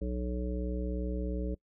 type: harmonic tone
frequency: 61.4 Hz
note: B1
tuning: 9 cents flat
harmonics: 1 / 3 / 5 / 7 / 9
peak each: -33 / -38 / -40 / -41 / -43 dBFS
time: 0.01-1.55 s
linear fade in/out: 10 ms
effects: noise-tail reverb RT60 0.1 s tail -24 dB re dry